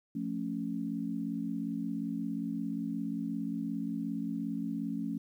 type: chord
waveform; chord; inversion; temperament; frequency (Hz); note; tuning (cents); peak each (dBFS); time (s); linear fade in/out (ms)
sine; F augmented; none; equal; 174.61 / 220 / 277.2; F3 / A3 / C#4; 0 / 0 / 0; -39 / -36 / -36; 0.15-5.18; 5
effects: 11-bit